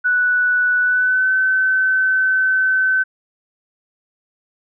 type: tone with pitch glide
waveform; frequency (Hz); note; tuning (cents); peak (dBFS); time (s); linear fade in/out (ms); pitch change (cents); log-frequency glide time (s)
sine; 1480 to 1526; F#6 to G6; 0 to -47; -13; 0.04-3.04; 20; +53; 0.8-1.32
effects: none